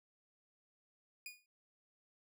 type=tone with exponential decay; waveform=sawtooth; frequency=2452 Hz; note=D#7; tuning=26 cents flat; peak=-39 dBFS; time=1.26-1.46 s; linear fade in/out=2 ms; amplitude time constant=43 ms; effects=none